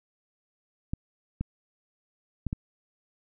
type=clicks; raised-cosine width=5 ms; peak=-17 dBFS; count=4; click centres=0.935 / 1.41 / 2.467 / 2.529 s; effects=none